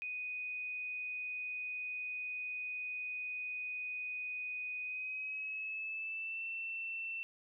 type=tone with pitch glide; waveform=sine; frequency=2489 to 2683 Hz; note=D#7 to E7; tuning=0 to +30 cents; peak=-38 dBFS; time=0.02-7.23 s; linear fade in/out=0 ms; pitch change=+130 cents; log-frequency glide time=4.82-6.46 s; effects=none